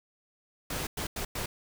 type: noise bursts at uneven times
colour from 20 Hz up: pink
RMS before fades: -34 dBFS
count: 4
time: 0.7-0.87 / 0.97-1.07 / 1.16-1.25 / 1.35-1.46 s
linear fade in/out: 5 ms
effects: none